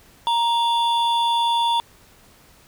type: tone pair together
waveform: triangle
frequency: 935 / 3457 Hz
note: A#5 / A7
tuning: +5 / -31 cents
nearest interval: octave + major seventh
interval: 2264 cents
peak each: -16 / -23 dBFS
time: 0.27-1.8 s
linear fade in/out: 0 ms
effects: pink hiss -52 dBFS RMS until 2.67 s